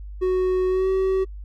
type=tone with pitch glide; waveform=triangle; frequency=370 to 380.4 Hz; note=F#4 to F#4; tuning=0 to +48 cents; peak=-16 dBFS; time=0.21-1.25 s; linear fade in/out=20 ms; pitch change=+48 cents; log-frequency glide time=0.68-0.89 s; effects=noise-tail reverb RT60 0.1 s tail -25 dB re dry + added 50 Hz sine -33 dBFS peak until 1.44 s